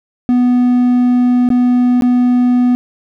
triangle tone with dropouts, 246.9 Hz, B3, in tune, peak -6 dBFS, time 0.29-2.75 s, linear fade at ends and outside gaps 0 ms, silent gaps 1.489-1.503 / 2.01-2.022 s, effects none

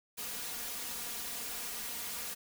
white noise with comb filter, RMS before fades -40 dBFS, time 0.17-2.35 s, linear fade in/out 20 ms, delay 4.2 ms, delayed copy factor +0.7, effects none

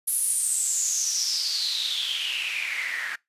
white noise with band-pass filter sweep, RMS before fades -27 dBFS, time 0.07-3.16 s, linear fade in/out 10 ms, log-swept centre 11000 to 1700 Hz, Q 8.4, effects noise-tail reverb RT60 0.2 s tail -24 dB re dry + resampled to 32000 Hz

